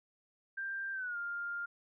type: tone with pitch glide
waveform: sine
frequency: 1583 to 1402.2 Hz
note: G6 to F6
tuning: +17 to +7 cents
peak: -36 dBFS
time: 0.57-1.66 s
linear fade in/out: 10 ms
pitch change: -210 cents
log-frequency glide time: 0.93-1.17 s
effects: none